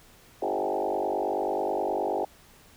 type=tone with frequency modulation; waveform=sine; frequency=587.3 Hz; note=D5; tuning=in tune; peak=-25 dBFS; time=0.42-2.25 s; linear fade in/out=5 ms; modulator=49.4 Hz; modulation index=5.2; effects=pink hiss -55 dBFS RMS until 2.76 s